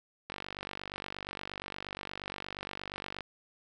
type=click train; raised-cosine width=0.3 ms; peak=-22 dBFS; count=142; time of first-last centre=0.3-3.207 s; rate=48.5 Hz; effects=none